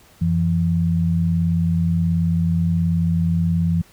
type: tone pair together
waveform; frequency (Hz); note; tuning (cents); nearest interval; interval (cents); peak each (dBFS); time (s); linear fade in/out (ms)
sine; 89.9 / 168.54; F#2 / E3; -49 / +39; major seventh; 1088; -21 / -17; 0.21-3.82; 10
effects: pink hiss -51 dBFS RMS until 3.92 s